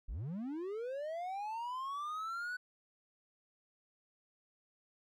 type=linear sweep; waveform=triangle; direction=up; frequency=32.7 to 1500 Hz; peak=-36 dBFS; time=0.08-2.57 s; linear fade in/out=10 ms; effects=none